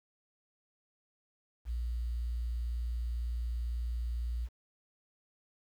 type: tone with quantisation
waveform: sine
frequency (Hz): 59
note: A#1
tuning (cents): +22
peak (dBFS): -32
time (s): 1.65-4.49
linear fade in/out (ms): 50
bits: 10
effects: none